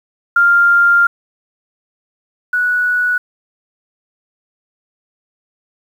sine tone pair in turn, 1396.9 / 1471.6 Hz, F6 / F#6, 0 / -10 cents, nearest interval minor second, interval 90 cents, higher second, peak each -7 / -12 dBFS, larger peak first, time 0.36-1.07 / 2.53-3.18 s, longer first, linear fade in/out 5 ms, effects 7-bit

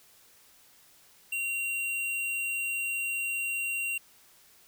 square tone, 2755 Hz, F7, 24 cents flat, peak -30 dBFS, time 1.32-3.98 s, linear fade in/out 5 ms, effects white hiss -59 dBFS RMS until 4.67 s

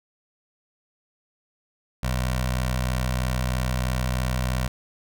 15% pulse tone with notch filter, 63.1 Hz, B1, 38 cents sharp, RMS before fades -25 dBFS, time 2.03-4.68 s, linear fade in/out 5 ms, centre 300 Hz, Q 0.76, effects none

